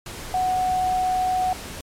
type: tone in noise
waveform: sine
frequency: 740 Hz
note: F#5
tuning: in tune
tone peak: -19 dBFS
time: 0.34-1.53 s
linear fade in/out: 2 ms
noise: pink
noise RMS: -35 dBFS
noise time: 0.06-1.81 s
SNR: +13 dB
effects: low-pass 12000 Hz 12 dB/octave + MP3 96 kbps